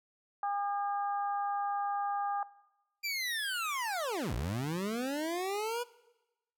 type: harmonic tone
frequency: 404.4 Hz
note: G#4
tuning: 46 cents flat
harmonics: 2 / 3 / 4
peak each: -31 / -38 / -47 dBFS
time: 0.43-2.43 s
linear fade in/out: 2 ms
type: linear two-way sweep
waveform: 25% pulse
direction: down then up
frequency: 2391 to 51.7 to 491.8 Hz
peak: -29 dBFS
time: 3.03-5.84 s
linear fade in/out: 20 ms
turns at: 4.34 s
effects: noise-tail reverb RT60 1.0 s tail -20 dB re dry